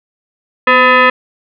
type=tone with frequency modulation; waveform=sine; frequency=246.9 Hz; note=B3; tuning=in tune; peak=-5 dBFS; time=0.67-1.1 s; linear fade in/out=5 ms; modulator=759 Hz; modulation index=2.8; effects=none